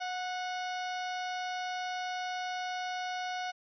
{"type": "harmonic tone with a mistuned harmonic", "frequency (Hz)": 730, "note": "F#5", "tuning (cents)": -24, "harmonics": [1, 2, 3, 4, 5, 6, 7, 8], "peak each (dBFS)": [-35, -41, -45, -47, -49, -51, -52, -53], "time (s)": [0, 3.52], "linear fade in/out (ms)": 20, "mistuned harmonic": 2, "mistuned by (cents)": 21, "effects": []}